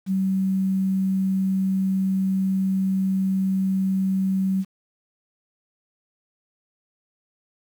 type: tone with quantisation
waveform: sine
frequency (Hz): 190.8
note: G3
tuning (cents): -47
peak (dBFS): -19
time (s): 0.06-4.65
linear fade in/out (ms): 50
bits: 8
effects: none